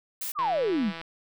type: noise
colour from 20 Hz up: blue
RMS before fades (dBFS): -33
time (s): 0.21-0.32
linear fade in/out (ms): 5
type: exponential sweep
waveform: sine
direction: down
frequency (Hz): 1282 to 173.2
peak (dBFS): -23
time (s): 0.35-0.93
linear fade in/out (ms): 50
type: click train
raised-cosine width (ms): 0.3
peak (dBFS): -22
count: 104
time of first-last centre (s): 0.39-1.014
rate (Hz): 165
effects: none